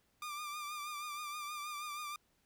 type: tone with vibrato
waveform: sawtooth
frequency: 1194 Hz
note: D6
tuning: 28 cents sharp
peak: -37 dBFS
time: 0.22-2.16 s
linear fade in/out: 2 ms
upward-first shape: triangle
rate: 6.3 Hz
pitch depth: 53 cents each way
effects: pink hiss -75 dBFS RMS until 2.45 s